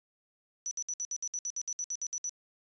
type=tone bursts; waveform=sine; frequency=5930 Hz; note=F#8; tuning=3 cents sharp; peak=-32 dBFS; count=15; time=0.66-2.293 s; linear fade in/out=0 ms; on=51 ms; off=62 ms; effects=resampled to 16000 Hz